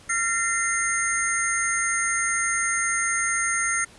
sine tone cluster, 1381 / 1826 / 2071 / 6430 / 8950 Hz, F6 / A#6 / C7 / G8 / C#9, -20 / -36 / -18 / +43 / +16 cents, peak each -28 dBFS, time 0.09-3.85 s, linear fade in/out 10 ms, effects pink hiss -50 dBFS RMS until 3.98 s + resampled to 24000 Hz

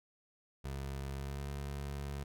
25% pulse tone with pitch glide, 68.3 to 70.3 Hz, C#2 to C#2, -25 to +25 cents, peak -35 dBFS, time 0.64-2.24 s, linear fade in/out 10 ms, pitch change +50 cents, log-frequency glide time 1.14-1.47 s, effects none

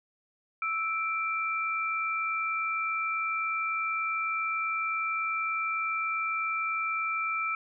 sine tone pair together, 1318.3 / 2349 Hz, E6 / D7, 0 / 0 cents, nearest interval minor seventh, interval 1000 cents, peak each -30 / -31 dBFS, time 0.62-7.55 s, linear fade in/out 2 ms, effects none

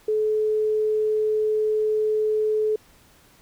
sine tone, 430 Hz, A4, 40 cents flat, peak -19 dBFS, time 0.08-2.76 s, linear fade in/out 5 ms, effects pink hiss -55 dBFS RMS until 3.41 s

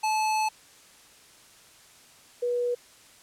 square / sine tone pair in turn, 866 / 486 Hz, A5 / B4, -28 / -28 cents, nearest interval minor seventh, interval 1000 cents, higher first, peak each -24 dBFS, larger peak neither, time 0.03-0.49 / 2.42-2.75 s, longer first, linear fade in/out 10 ms, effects white hiss -54 dBFS RMS until 3.22 s + low-pass 10000 Hz 12 dB/octave

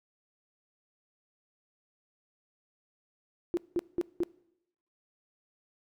sine tone bursts, 346.7 Hz, F4, 13 cents flat, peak -25 dBFS, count 4, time 3.54-4.234 s, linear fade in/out 0 ms, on 31 ms, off 190 ms, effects noise-tail reverb RT60 0.8 s tail -22 dB re dry

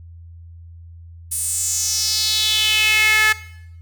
sawtooth tone with high-pass filter sweep, 431.7 Hz, A4, 33 cents flat, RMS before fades -18 dBFS, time 1.31-3.33 s, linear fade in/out 10 ms, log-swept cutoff 9900 to 1700 Hz, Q 4, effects noise-tail reverb RT60 0.8 s tail -17 dB re dry + added 84 Hz sine -37 dBFS peak until 3.81 s

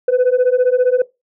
sine beating tone pair, 493.3 / 508.3 Hz, B4 / B4, -2 / +50 cents, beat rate 15 Hz, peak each -12 dBFS, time 0.08-1.02 s, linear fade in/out 5 ms, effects noise-tail reverb RT60 0.2 s tail -20 dB re dry + tanh soft clip ceiling -8 dBFS

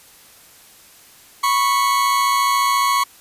40% pulse tone pair together, 987.7 / 1102 Hz, B5 / C#6, 0 / -11 cents, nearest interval major second, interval 189 cents, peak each -21 / -15 dBFS, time 1.43-3.04 s, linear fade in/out 10 ms, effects white hiss -47 dBFS RMS until 3.2 s + resampled to 32000 Hz

